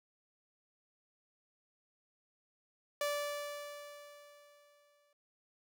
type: tone with exponential decay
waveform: sawtooth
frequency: 582 Hz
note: D5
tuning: 16 cents flat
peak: -28 dBFS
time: 3.01-5.13 s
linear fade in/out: 2 ms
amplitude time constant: 460 ms
effects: none